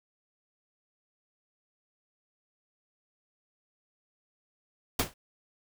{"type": "noise with exponential decay", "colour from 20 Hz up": "pink", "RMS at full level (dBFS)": -22, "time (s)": [4.99, 5.14], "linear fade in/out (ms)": 5, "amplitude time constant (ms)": 31, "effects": []}